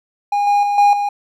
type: tone with level steps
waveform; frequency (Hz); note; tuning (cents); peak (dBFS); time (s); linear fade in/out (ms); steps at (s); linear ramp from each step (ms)
triangle; 816; G#5; -31; -12 / -9 / -13 / -6 / -14; 0.32-1.09; 5; 0.47 / 0.63 / 0.78 / 0.93; 2
effects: none